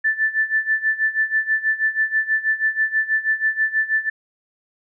sine tone with tremolo, 1760 Hz, A6, in tune, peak -14 dBFS, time 0.04-4.1 s, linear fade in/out 10 ms, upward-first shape sine, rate 6.2 Hz, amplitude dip 85%, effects none

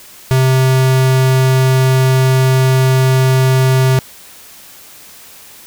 square tone, 130.81 Hz, C3, in tune, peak -9 dBFS, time 0.31-3.99 s, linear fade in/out 0 ms, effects white hiss -38 dBFS RMS until 5.66 s

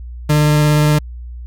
40% pulse tone with vibrato, 150.1 Hz, D3, 38 cents sharp, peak -9 dBFS, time 0.29-0.99 s, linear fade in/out 10 ms, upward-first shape sine, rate 17 Hz, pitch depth 9 cents each way, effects added 60 Hz sine -27 dBFS peak until 1.46 s

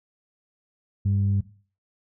sine tone pair together, 99.22 / 198.6 Hz, G2 / G3, +21 / +23 cents, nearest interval octave, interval 1202 cents, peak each -19 / -29 dBFS, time 1.05-1.41 s, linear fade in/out 10 ms, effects noise-tail reverb RT60 0.4 s tail -17 dB re dry + tanh soft clip ceiling -13 dBFS

